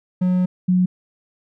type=tone pair in turn; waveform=triangle / sine; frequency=182.1 / 182.1 Hz; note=F#3 / F#3; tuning=-27 / -27 cents; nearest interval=unison; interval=0 cents; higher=neither; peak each=-13 dBFS; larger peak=neither; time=0.21-0.46 / 0.68-0.86 s; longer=first; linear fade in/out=10 ms; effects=none